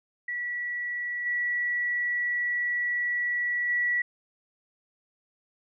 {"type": "tone with level steps", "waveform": "sine", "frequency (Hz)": 1943, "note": "B6", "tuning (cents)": -29, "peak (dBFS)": [-29, -25, -23], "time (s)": [0.28, 4.02], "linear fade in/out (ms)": 5, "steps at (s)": [1.25, 3.68], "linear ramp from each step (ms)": 20, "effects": []}